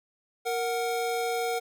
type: tone pair together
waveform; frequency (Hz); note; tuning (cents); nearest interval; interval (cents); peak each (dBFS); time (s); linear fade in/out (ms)
square; 466.2 / 738.8; A#4 / F#5; 0 / -3; minor sixth; 797; -30 / -31; 0.45-1.6; 20
effects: none